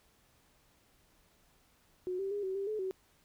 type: tone with pitch steps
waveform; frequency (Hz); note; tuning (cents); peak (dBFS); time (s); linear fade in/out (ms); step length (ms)
sine; 365.4 / 389.5 / 408.6 / 379.3 / 394.4 / 429.4 / 377.7; F#4 / G4 / G#4 / F#4 / G4 / A4 / F#4; -22 / -11 / -28 / +43 / +11 / -42 / +36; -33; 2.07-2.91; 0; 120
effects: pink hiss -68 dBFS RMS until 3.24 s